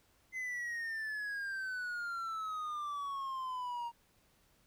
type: exponential sweep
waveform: triangle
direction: down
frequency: 2060 to 932.3 Hz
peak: -35 dBFS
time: 0.32-3.92 s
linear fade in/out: 50 ms
effects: pink hiss -70 dBFS RMS until 4.66 s